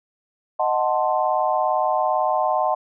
sine chord, D# diminished seventh, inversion none, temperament equal, 622.3 / 740 / 880 / 1046.5 Hz, D#5 / F#5 / A5 / C6, 0 / 0 / 0 / 0 cents, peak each -23 / -22 / -24 / -25 dBFS, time 0.59-2.75 s, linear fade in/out 10 ms, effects none

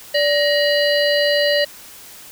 harmonic tone with a mistuned harmonic, 582 Hz, D5, 16 cents flat, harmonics 1 / 3 / 5 / 7 / 8, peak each -16 / -21 / -23 / -24 / -25 dBFS, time 0.14-1.65 s, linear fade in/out 10 ms, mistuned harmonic 3, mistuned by +130 cents, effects white hiss -40 dBFS RMS until 2.31 s

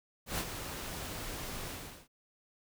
pink noise with ADSR envelope, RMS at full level -33 dBFS, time 0.26-2.08 s, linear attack 120 ms, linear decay 61 ms, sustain -8 dB, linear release 400 ms, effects none

